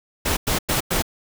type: noise bursts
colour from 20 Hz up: pink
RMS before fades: -21 dBFS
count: 4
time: 0.25-1.024 s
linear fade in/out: 10 ms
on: 120 ms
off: 98 ms
effects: none